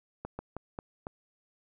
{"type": "slowing click train", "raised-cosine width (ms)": 1, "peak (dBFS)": -23, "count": 5, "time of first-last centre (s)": [0.25, 1.069], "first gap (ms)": 140, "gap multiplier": 1.26, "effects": []}